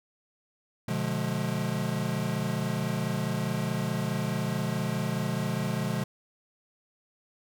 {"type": "chord", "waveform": "square", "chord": "B diminished seventh", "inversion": "none", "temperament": "just", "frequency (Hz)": [123.47, 148.16, 177.8, 213.4], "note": ["B2", "D3", "F3", "Ab3"], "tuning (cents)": [0, 16, 31, 47], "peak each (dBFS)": -34, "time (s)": [0.88, 6.04], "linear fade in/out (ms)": 5, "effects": []}